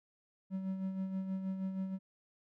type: tone with tremolo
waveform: triangle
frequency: 190.2 Hz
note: F#3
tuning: 48 cents sharp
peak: -31 dBFS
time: 0.5-1.99 s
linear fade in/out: 50 ms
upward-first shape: sine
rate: 6.3 Hz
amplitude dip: 50%
effects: none